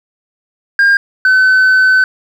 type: tone pair in turn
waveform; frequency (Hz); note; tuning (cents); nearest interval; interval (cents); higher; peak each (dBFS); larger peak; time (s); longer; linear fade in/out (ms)
sine; 1609 / 1518.7; G6 / F#6; +45 / +45; minor second; 100; first; -3; neither; 0.79-0.97 / 1.25-2.04; second; 2
effects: tanh soft clip ceiling -5 dBFS + 7-bit